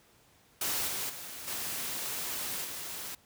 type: noise with level steps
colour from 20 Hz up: white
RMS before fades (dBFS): -32 / -35 / -43 / -36 / -40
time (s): 0.61-3.15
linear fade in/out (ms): 5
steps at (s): 0.87 / 1.09 / 1.47 / 2.64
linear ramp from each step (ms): 10
effects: pink hiss -63 dBFS RMS until 3.25 s + high-pass 60 Hz 12 dB/octave